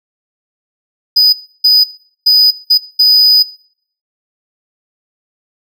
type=tone bursts at uneven times; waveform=triangle; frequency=4978 Hz; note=D#8; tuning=in tune; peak=-3 dBFS; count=5; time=1.16-1.33 / 1.64-1.84 / 2.26-2.51 / 2.7-2.78 / 2.99-3.43 s; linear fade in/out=10 ms; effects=noise-tail reverb RT60 0.6 s tail -21 dB re dry